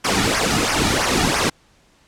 pink noise with flanger, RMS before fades -18 dBFS, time 0.04-1.5 s, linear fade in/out 10 ms, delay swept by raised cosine 0.25 to 1.95 ms, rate 3 Hz, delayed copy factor -0.75, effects pink hiss -56 dBFS RMS until 2.07 s + low-pass 8000 Hz 12 dB/octave

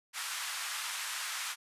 pink band-pass noise, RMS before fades -38 dBFS, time 0.13-1.56 s, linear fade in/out 50 ms, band 1100 to 12000 Hz, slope 24 dB/octave, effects resampled to 32000 Hz

